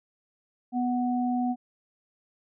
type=tone pair together; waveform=sine; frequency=246.9 / 740.5 Hz; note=B3 / F#5; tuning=0 / +1 cents; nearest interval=octave + perfect fifth; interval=1901 cents; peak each=-25 / -30 dBFS; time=0.72-1.56 s; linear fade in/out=50 ms; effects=none